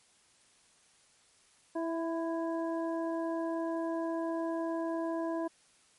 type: harmonic tone with a mistuned harmonic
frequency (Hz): 329.6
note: E4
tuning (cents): 0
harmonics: 1 / 2 / 3 / 5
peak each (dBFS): -33 / -36 / -41 / -50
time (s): 1.75-5.48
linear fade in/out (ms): 10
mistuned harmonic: 3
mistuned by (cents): +19
effects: white hiss -65 dBFS RMS until 5.98 s + MP3 48 kbps